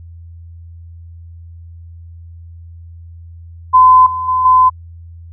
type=tone with level steps; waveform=sine; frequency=1020 Hz; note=C6; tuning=44 cents flat; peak=-3 / -17 / -11 / -5 dBFS; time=3.73-4.7 s; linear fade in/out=20 ms; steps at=4.06 / 4.28 / 4.45 s; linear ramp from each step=5 ms; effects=added 84 Hz sine -32 dBFS peak until 5.32 s